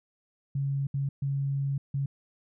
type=tone bursts at uneven times; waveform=sine; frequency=138.59 Hz; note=C#3; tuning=in tune; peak=-26 dBFS; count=4; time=0.55-0.87 / 0.94-1.09 / 1.22-1.78 / 1.94-2.06 s; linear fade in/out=5 ms; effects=none